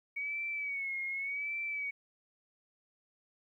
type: tone with vibrato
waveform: sine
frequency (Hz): 2240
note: C#7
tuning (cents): +18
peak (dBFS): -34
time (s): 0.16-1.91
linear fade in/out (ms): 10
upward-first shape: sine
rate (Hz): 0.87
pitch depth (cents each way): 74
effects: 12-bit